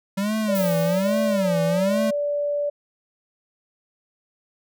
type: tone with vibrato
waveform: square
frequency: 190.5 Hz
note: G3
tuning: 49 cents flat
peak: -22 dBFS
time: 0.17-2.11 s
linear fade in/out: 10 ms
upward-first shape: sine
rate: 1.2 Hz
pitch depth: 240 cents each way
type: tone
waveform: sine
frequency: 581 Hz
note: D5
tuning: 19 cents flat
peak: -21 dBFS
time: 0.48-2.7 s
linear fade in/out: 10 ms
type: noise with exponential decay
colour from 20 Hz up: violet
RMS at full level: -30 dBFS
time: 0.55-1.93 s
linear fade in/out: 2 ms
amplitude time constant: 300 ms
effects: none